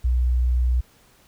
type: tone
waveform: sine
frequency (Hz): 61.74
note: B1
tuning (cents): 0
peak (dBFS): -16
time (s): 0.04-0.81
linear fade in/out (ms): 10
effects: tanh soft clip ceiling -12 dBFS + pink hiss -56 dBFS RMS until 1.27 s